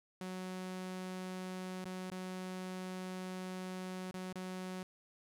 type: tone with dropouts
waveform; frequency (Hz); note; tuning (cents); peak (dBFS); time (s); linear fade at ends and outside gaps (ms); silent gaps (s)
sawtooth; 185; F#3; 0; -37; 0.21-4.83; 2; 1.845-1.855 / 2.101-2.116 / 4.111-4.141 / 4.327-4.356
effects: low-pass 12000 Hz 12 dB/octave + 12-bit